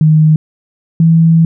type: tone pair in turn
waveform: sine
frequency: 155.56 / 164.04 Hz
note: D#3 / E3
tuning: 0 / -8 cents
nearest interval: minor second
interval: 92 cents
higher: second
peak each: -4 dBFS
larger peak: neither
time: 0.01-0.36 / 1-1.45 s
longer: second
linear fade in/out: 2 ms
effects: none